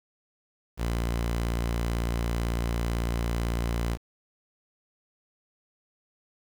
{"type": "tone", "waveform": "sawtooth", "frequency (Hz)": 58, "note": "A#1", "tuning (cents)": -8, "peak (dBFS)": -22, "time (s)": [0.77, 3.98], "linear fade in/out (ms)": 50, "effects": ["8-bit"]}